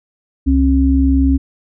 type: tone pair together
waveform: sine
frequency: 67.5 / 270 Hz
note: C#2 / C#4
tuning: -45 / -45 cents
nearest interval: 2 octaves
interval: 2400 cents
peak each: -12 dBFS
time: 0.46-1.38 s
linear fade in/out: 20 ms
effects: none